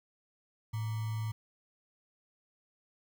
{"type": "tone with sample-and-hold", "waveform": "sine", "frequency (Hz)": 110, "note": "A2", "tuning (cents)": 0, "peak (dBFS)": -32, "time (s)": [0.73, 1.32], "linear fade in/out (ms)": 10, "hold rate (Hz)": 1050, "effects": []}